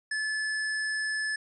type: tone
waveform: square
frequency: 1730 Hz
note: A6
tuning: 30 cents flat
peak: -29 dBFS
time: 0.11-1.36 s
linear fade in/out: 5 ms
effects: resampled to 24000 Hz